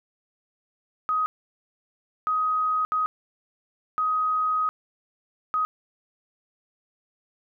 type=tone bursts at uneven times; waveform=sine; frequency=1257 Hz; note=D#6; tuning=17 cents sharp; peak=-21 dBFS; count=5; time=1.09-1.26 / 2.27-2.85 / 2.92-3.06 / 3.98-4.69 / 5.54-5.65 s; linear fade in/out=0 ms; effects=none